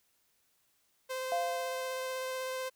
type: tone with vibrato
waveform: sawtooth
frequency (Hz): 518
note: C5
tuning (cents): -17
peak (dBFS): -31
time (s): 1.09-2.7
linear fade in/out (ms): 20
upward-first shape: sine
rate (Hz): 16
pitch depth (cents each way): 9
type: tone with exponential decay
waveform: sine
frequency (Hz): 692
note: F5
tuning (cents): -16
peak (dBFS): -28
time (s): 1.32-2.52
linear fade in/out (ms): 1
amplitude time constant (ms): 260
effects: white hiss -73 dBFS RMS until 2.75 s